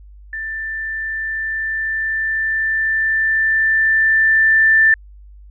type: tone with level ramp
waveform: sine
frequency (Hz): 1774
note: A6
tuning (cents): +14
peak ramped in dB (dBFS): -23 to -8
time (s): 0.33-4.94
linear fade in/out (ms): 2
effects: added 50 Hz sine -38 dBFS peak until 5.5 s